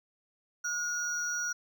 triangle tone pair together, 1432 / 5771 Hz, F6 / F#8, +43 / -44 cents, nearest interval 2 octaves, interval 2413 cents, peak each -31 / -33 dBFS, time 0.64-1.53 s, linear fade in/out 10 ms, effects none

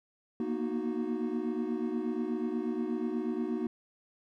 triangle chord, B major seventh, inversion third, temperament equal with one note detuned, 233.1 / 241.4 / 311.1 / 370 Hz, A#3 / B3 / D#4 / F#4, 0 / -39 / 0 / 0 cents, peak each -34 dBFS, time 0.4-3.67 s, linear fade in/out 2 ms, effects none

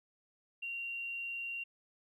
triangle tone with tanh clipping, 2761 Hz, F7, 20 cents flat, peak -37 dBFS, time 0.62-1.64 s, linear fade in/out 10 ms, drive 2 dB, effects none

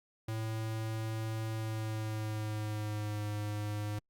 square tone with pitch glide, 110.8 to 104.7 Hz, A2 to G#2, +13 to +15 cents, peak -35 dBFS, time 0.28-3.99 s, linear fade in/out 5 ms, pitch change -98 cents, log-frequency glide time 1.51-3.25 s, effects Opus 48 kbps

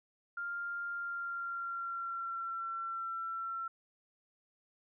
sine tone with pitch glide, 1398 to 1349.6 Hz, F6 to E6, +1 to +40 cents, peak -36 dBFS, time 0.37-3.68 s, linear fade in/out 5 ms, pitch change -61 cents, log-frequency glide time 0.92-2.7 s, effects none

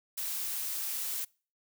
blue noise, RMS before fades -35 dBFS, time 0.17-1.25 s, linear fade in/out 10 ms, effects noise-tail reverb RT60 0.4 s tail -26 dB re dry

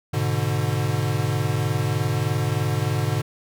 square chord, G# diminished, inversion none, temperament equal, 103.83 / 123.47 / 146.83 Hz, G#2 / B2 / D3, 0 / 0 / 0 cents, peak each -26 dBFS, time 0.13-3.22 s, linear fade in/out 10 ms, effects none

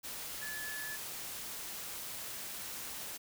sine tone in noise, 1720 Hz, A6, 40 cents flat, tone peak -41 dBFS, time 0.41-0.97 s, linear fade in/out 20 ms, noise white, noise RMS -43 dBFS, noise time 0.03-3.18 s, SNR -1 dB, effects none

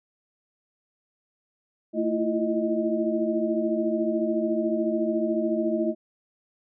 sine tone cluster, 223.8 / 328.2 / 342.1 / 625 Hz, A3 / E4 / F4 / D#5, +30 / -8 / -36 / +8 cents, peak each -28 dBFS, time 1.93-5.95 s, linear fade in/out 50 ms, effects none

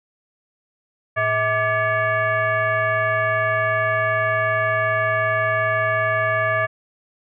sine tone with frequency modulation, 1174.7 Hz, D6, in tune, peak -17 dBFS, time 1.16-6.67 s, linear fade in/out 20 ms, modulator 532 Hz, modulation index 1.6, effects none

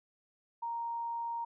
sine tone, 932.3 Hz, A#5, in tune, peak -34 dBFS, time 0.62-1.45 s, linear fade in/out 10 ms, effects none

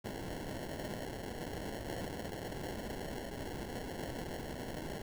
violet noise with sample-and-hold, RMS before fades -42 dBFS, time 0.04-5.02 s, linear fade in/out 5 ms, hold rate 1225 Hz, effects none

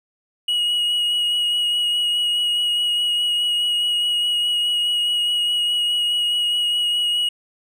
triangle tone with vibrato, 2900 Hz, F#7, 35 cents flat, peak -16 dBFS, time 0.48-7.29 s, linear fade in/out 5 ms, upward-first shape sine, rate 4.8 Hz, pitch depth 13 cents each way, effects none

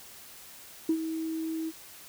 sine tone with ADSR envelope, 321.8 Hz, E4, 42 cents flat, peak -20 dBFS, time 0.89-1.72 s, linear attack 4 ms, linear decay 74 ms, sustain -10 dB, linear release 40 ms, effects tanh soft clip ceiling -17 dBFS + white hiss -49 dBFS RMS until 2.08 s

